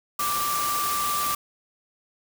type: tone in noise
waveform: sine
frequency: 1174.7 Hz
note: D6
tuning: in tune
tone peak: -25 dBFS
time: 0.19-1.35 s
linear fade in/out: 5 ms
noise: white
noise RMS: -29 dBFS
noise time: 0.19-1.35 s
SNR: +1 dB
effects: none